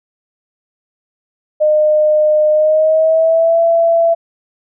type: tone with pitch glide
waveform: sine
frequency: 610 to 669.1 Hz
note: D#5 to E5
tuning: -34 to +26 cents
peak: -8 dBFS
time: 1.6-4.15 s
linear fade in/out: 20 ms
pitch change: +160 cents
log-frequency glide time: 2.51-3.6 s
effects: none